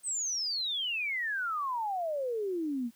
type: exponential sweep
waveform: sine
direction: down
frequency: 8530 to 225.1 Hz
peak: -30 dBFS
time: 0.03-2.91 s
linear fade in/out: 50 ms
effects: white hiss -65 dBFS RMS until 2.95 s